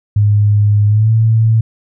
sine tone with pitch glide, 103.83 to 111.93 Hz, G#2 to A2, 0 to +30 cents, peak -7 dBFS, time 0.16-1.61 s, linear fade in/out 5 ms, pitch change +130 cents, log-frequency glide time 0.87-1.12 s, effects none

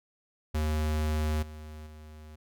square tone with level steps, 76.9 Hz, D#2, 20 cents flat, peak -27 / -42 / -46 dBFS, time 0.54-2.36 s, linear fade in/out 10 ms, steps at 1.42 / 1.86 s, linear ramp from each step 10 ms, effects none

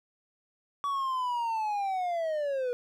triangle linear sweep, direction down, 1140 to 481.3 Hz, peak -26 dBFS, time 0.84-2.73 s, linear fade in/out 0 ms, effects none

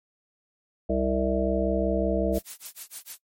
harmonic tone, 65.4 Hz, C2, in tune, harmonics 1 / 3 / 5 / 7 / 9 / 10, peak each -29 / -29 / -29 / -29 / -29 / -29 dBFS, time 0.89-2.39 s, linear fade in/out 10 ms
blue noise with tremolo, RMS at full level -36 dBFS, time 2.32-3.19 s, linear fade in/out 50 ms, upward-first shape sine, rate 6.6 Hz, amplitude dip 100%
effects noise-tail reverb RT60 0.1 s tail -23 dB re dry + MP3 64 kbps

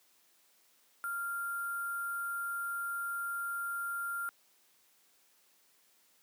sine tone with sample-and-hold, 1390 Hz, F6, 9 cents flat, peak -34 dBFS, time 1.04-4.29 s, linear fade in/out 0 ms, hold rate 11025 Hz, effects white hiss -68 dBFS RMS until 6.22 s + high-pass 200 Hz 12 dB/octave

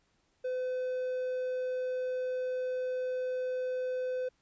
triangle tone, 508 Hz, B4, 49 cents sharp, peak -29 dBFS, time 0.44-4.29 s, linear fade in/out 10 ms, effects pink hiss -73 dBFS RMS until 4.41 s + resampled to 16000 Hz

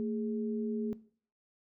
sine tone pair together, 224.2 / 415.3 Hz, A3 / G#4, +33 / 0 cents, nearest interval major seventh, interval 1067 cents, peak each -32 / -37 dBFS, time 0-0.93 s, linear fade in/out 0 ms, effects noise-tail reverb RT60 0.5 s tail -19 dB re dry

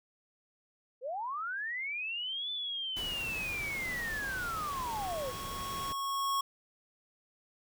sine linear two-way sweep, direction up then down, 466.2 to 3520 to 466.2 Hz, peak -34 dBFS, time 1.01-5.33 s, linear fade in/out 50 ms, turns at 2.51 s
pink noise, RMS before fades -43 dBFS, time 2.96-5.93 s, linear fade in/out 10 ms
square tone with exponential growth, 1100 Hz, C#6, 14 cents flat, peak -29 dBFS, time 3.23-6.41 s, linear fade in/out 5 ms, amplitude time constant 690 ms
effects none

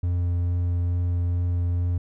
triangle tone with vibrato, 87.7 Hz, F2, 8 cents sharp, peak -19 dBFS, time 0.03-1.98 s, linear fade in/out 5 ms, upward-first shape triangle, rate 2.3 Hz, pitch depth 10 cents each way, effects none

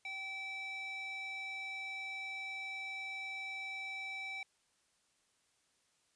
square tone with band-pass filter, 772 Hz, G5, 27 cents flat, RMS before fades -43 dBFS, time 0.05-4.43 s, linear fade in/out 2 ms, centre 2700 Hz, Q 7.6, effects white hiss -75 dBFS RMS until 6.15 s + resampled to 22050 Hz

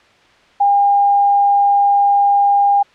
sine tone, 806 Hz, G5, 48 cents sharp, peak -9 dBFS, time 0.6-2.83 s, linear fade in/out 10 ms, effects white hiss -49 dBFS RMS until 2.94 s + low-pass 3000 Hz 12 dB/octave

